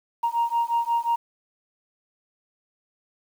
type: beating tone pair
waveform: sine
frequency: 932.3 / 937.9 Hz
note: A#5 / A#5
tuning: 0 / +10 cents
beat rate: 5.6 Hz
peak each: -23 dBFS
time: 0.23-1.16 s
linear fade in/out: 10 ms
effects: tanh soft clip ceiling -16 dBFS + 8-bit